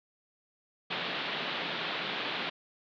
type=band-pass noise; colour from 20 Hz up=white; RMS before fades=-35 dBFS; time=0.9-2.5 s; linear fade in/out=10 ms; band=140 to 3900 Hz; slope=48 dB/octave; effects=none